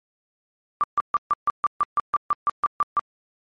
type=tone bursts; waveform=sine; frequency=1174.7 Hz; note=D6; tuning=in tune; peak=-16 dBFS; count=14; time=0.81-2.994 s; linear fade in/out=0 ms; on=26 ms; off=140 ms; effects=MP3 48 kbps